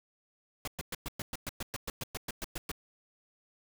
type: noise bursts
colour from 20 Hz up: pink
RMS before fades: -37 dBFS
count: 16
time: 0.65-2.716 s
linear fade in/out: 2 ms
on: 26 ms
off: 110 ms
effects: none